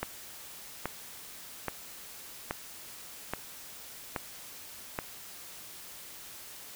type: click train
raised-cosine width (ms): 0.5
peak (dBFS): -16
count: 7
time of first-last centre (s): 0.03-4.989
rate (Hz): 1.21
effects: white hiss -47 dBFS RMS until 6.75 s